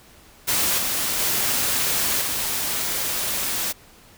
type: noise with level steps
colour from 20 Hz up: white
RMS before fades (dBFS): -21 / -24 / -22 / -25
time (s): 0.47-3.73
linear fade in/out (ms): 20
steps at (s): 0.78 / 1.19 / 2.21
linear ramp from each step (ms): 5
effects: pink hiss -50 dBFS RMS until 4.17 s